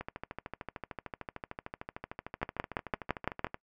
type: two click trains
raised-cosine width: 0.5 ms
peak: -14 / -23 dBFS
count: 7 / 48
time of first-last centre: 2.43-3.445 / 0.01-3.544 s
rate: 5.91 / 13.3 Hz
effects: noise-tail reverb RT60 0.1 s tail -22 dB re dry